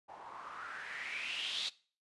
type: noise with low-pass filter sweep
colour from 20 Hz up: blue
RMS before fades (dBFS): -42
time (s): 0.08-1.7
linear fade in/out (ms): 20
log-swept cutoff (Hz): 790 to 4000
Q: 5.2
effects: noise-tail reverb RT60 0.4 s tail -20 dB re dry + resampled to 24000 Hz